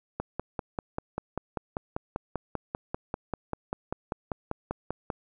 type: click train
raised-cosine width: 1 ms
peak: -16 dBFS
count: 26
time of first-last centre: 0.2-5.102 s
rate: 5.1 Hz
effects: none